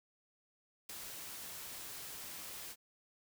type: noise with ADSR envelope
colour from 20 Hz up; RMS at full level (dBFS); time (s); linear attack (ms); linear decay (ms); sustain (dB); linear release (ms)
white; -43; 0.89-2.76; 7; 6; -4; 53
effects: none